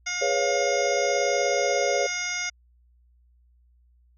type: harmonic tone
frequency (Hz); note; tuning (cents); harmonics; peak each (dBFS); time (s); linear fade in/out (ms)
715; F5; +41; 1 / 2 / 3 / 4 / 5 / 7 / 8 / 9; -42 / -35 / -30 / -42 / -39 / -37 / -36 / -34; 0.06-2.5; 10
type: chord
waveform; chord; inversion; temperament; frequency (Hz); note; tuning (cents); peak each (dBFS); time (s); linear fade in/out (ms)
sine; C# dominant seventh; second; equal; 415.3 / 493.9 / 554.4 / 698.5; G#4 / B4 / C#5 / E#5; 0 / 0 / 0 / 0; -29 / -29 / -25 / -29; 0.21-2.07; 10
effects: added 60 Hz sine -57 dBFS peak until 4.17 s